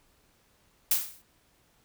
blue noise with exponential decay, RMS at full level -21 dBFS, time 0.91-1.22 s, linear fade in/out 5 ms, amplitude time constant 66 ms, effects pink hiss -66 dBFS RMS until 1.84 s

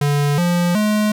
square tone with pitch steps, 144.5 / 174.84 / 211.6 Hz, D3 / F3 / G#3, -28 / +2 / +33 cents, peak -15 dBFS, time 0.01-1.12 s, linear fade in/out 5 ms, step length 370 ms, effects none

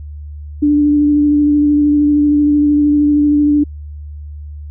sine tone with vibrato, 293.7 Hz, D4, in tune, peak -8 dBFS, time 0.62-3.64 s, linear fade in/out 10 ms, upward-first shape sine, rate 13 Hz, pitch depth 15 cents each way, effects added 74 Hz sine -26 dBFS peak until 4.7 s

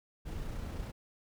brown noise with amplitude modulation, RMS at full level -38 dBFS, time 0.25-0.92 s, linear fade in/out 20 ms, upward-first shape sine, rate 29.5 Hz, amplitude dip 25%, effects none

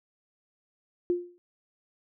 sine tone with exponential decay, 352.1 Hz, F4, 14 cents sharp, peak -20 dBFS, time 1.1-1.38 s, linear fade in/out 0 ms, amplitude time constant 59 ms, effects none

